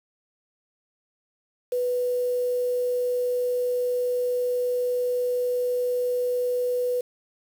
sine tone with quantisation, 493.9 Hz, B4, in tune, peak -22 dBFS, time 1.72-7.01 s, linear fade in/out 5 ms, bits 7, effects none

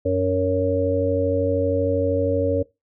harmonic tone with a mistuned harmonic, 92.8 Hz, F#2, 6 cents sharp, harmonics 1 / 3 / 5 / 6, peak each -25 / -25 / -22 / -22 dBFS, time 0.05-2.63 s, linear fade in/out 10 ms, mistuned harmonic 3, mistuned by +15 cents, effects noise-tail reverb RT60 0.2 s tail -19 dB re dry

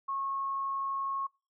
sine tone, 1092 Hz, C#6, 26 cents flat, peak -31 dBFS, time 0.08-1.27 s, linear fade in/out 10 ms, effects noise-tail reverb RT60 0.3 s tail -24 dB re dry

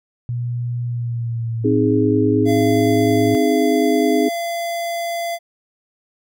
sine tone with pitch glide, 120.7 to 109.41 Hz, B2 to A2, -39 to -9 cents, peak -20 dBFS, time 0.29-3.35 s, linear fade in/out 0 ms, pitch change -170 cents, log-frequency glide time 0.85-2.14 s
sine chord, Ab major, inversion first, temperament equal, 261.6 / 311.1 / 415.3 Hz, C4 / Eb4 / Ab4, 0 / 0 / 0 cents, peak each -18 dBFS, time 1.64-4.29 s, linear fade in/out 10 ms
square tone, 682 Hz, F5, 41 cents flat, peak -22 dBFS, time 2.45-5.39 s, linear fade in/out 50 ms
effects none

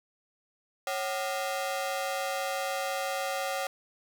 sawtooth ring-modulated tone, 654 Hz, E5, 14 cents flat, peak -23 dBFS, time 0.87-3.67 s, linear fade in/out 2 ms, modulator 104 Hz, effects 9-bit

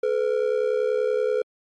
triangle ring-modulated tone, 466.2 Hz, A#4, in tune, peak -15 dBFS, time 0.03-1.42 s, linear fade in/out 5 ms, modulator 35.2 Hz, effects MP3 48 kbps

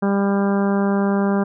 harmonic tone, 198.9 Hz, G3, 25 cents sharp, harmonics 1 / 2 / 3 / 4 / 5 / 6 / 7 / 8, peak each -17 / -23 / -27 / -29 / -31 / -33 / -34 / -35 dBFS, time 0.02-1.44 s, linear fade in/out 10 ms, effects none

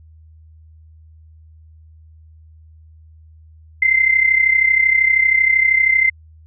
sine tone with amplitude modulation, 2078 Hz, C7, 12 cents flat, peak -8 dBFS, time 3.82-6.1 s, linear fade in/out 5 ms, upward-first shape sine, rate 32.8 Hz, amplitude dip 70%, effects added 79 Hz sine -42 dBFS peak until 6.46 s

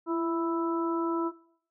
harmonic tone with a mistuned harmonic, 329.6 Hz, E4, in tune, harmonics 1 / 2 / 3 / 4, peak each -27 / -39 / -35 / -36 dBFS, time 0.06-1.32 s, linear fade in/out 50 ms, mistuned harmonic 1, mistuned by +31 cents, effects noise-tail reverb RT60 0.6 s tail -19 dB re dry

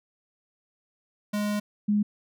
square / sine tone pair in turn, 207.7 / 207.7 Hz, G#3 / G#3, 0 / 0 cents, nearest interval unison, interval 0 cents, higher neither, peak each -26 / -20 dBFS, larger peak second, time 1.33-1.6 / 1.88-2.03 s, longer first, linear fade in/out 10 ms, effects none

